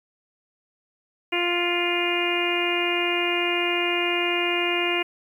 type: harmonic tone with a mistuned harmonic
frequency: 349.2 Hz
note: F4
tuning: in tune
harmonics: 1 / 2 / 3 / 4 / 5 / 6 / 7 / 8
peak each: -26 / -31 / -33 / -36 / -35 / -30 / -27 / -28 dBFS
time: 1.32-5.03 s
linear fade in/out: 10 ms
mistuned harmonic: 8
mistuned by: +18 cents
effects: 9-bit